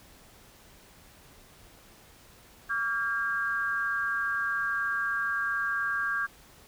sine tone cluster, 1149 / 1390 / 1613 Hz, D6 / F6 / G6, -38 / -9 / +49 cents, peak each -34 / -35 / -28 dBFS, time 2.69-6.27 s, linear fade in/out 20 ms, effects pink hiss -55 dBFS RMS until 6.67 s

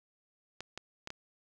clicks, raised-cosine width 0.2 ms, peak -23 dBFS, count 4, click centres 0.606 / 0.776 / 1.074 / 1.104 s, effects none

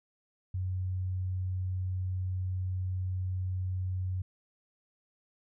sine tone, 92.5 Hz, F#2, in tune, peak -30 dBFS, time 0.54-4.22 s, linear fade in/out 5 ms, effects none

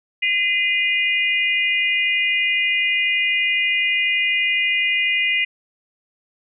sine tone cluster, 2043 / 2457 / 2842 Hz, C7 / D#7 / F7, -42 / -22 / +30 cents, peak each -20 / -20 / -24 dBFS, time 0.22-5.45 s, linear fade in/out 10 ms, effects none

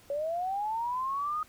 sine linear sweep, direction up, 554.4 to 1255 Hz, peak -29 dBFS, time 0.1-1.43 s, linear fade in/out 2 ms, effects pink hiss -58 dBFS RMS until 1.48 s

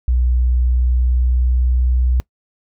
sine tone with pitch glide, 61.5 to 62.25 Hz, B1 to B1, -7 to +14 cents, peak -12 dBFS, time 0.08-2.2 s, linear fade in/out 0 ms, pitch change +21 cents, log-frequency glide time 0.31-1.84 s, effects noise-tail reverb RT60 0.1 s tail -23 dB re dry

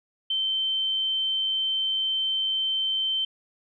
sine tone, 3101 Hz, G7, 19 cents flat, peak -23 dBFS, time 0.3-3.25 s, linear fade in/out 5 ms, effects none

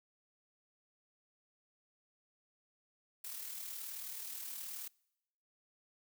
blue noise with amplitude modulation, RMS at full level -43 dBFS, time 3.24-4.88 s, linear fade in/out 5 ms, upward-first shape sine, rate 38.8 Hz, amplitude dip 40%, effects noise-tail reverb RT60 0.9 s tail -26 dB re dry

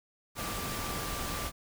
sine tone in noise, 1174.7 Hz, D6, in tune, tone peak -42 dBFS, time 0.35-1.52 s, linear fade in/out 50 ms, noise pink, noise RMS -36 dBFS, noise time 0.35-1.52 s, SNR -9 dB, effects none

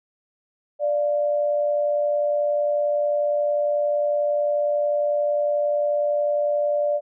sine tone pair together, 587.4 / 698.5 Hz, D5 / F5, 0 / 0 cents, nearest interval minor third, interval 300 cents, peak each -19 / -30 dBFS, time 0.79-7.01 s, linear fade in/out 50 ms, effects none

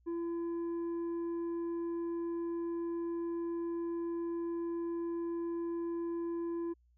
sine tone with tanh clipping, 338.4 Hz, E4, 45 cents sharp, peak -35 dBFS, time 0.06-6.74 s, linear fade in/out 20 ms, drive 5 dB, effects added 60 Hz sine -65 dBFS peak until 6.97 s

